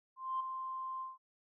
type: tone with ADSR envelope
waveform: sine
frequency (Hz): 1046.5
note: C6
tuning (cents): 0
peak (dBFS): -31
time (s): 0.16-1.18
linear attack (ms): 240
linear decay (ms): 10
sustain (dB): -7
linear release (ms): 170
effects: tanh soft clip ceiling -27 dBFS